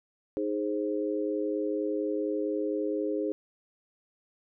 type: chord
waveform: sine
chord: Ab major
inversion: second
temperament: equal with one note detuned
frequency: 311.1 / 415.3 / 526.3 Hz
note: Eb4 / Ab4 / C5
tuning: 0 / 0 / +10 cents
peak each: -31 / -31 / -34 dBFS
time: 0.37-3.32 s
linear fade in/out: 0 ms
effects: none